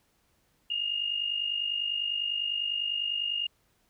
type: tone pair together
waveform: sine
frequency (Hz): 2794 / 2844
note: F7 / F7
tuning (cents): 0 / +31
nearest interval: unison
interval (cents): 31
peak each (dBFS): -34 / -29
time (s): 0.7-3.47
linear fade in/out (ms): 5
effects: pink hiss -70 dBFS RMS until 3.89 s